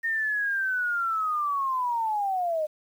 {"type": "linear sweep", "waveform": "sine", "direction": "down", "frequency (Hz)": [1842, 600], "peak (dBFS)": -24, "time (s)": [0.03, 2.67], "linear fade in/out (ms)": 20, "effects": ["9-bit"]}